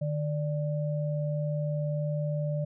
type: tone pair together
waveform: sine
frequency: 150.26 / 587.3 Hz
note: D3 / D5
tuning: +40 / 0 cents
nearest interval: 2 octaves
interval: 2360 cents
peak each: -28 / -34 dBFS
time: 0.01-2.65 s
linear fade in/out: 10 ms
effects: none